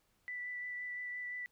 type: tone with vibrato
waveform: sine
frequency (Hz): 1975.5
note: B6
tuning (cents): 0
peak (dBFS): -39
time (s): 0.28-1.46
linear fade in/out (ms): 0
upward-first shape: sine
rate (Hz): 5.8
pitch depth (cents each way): 11
effects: pink hiss -75 dBFS RMS until 1.51 s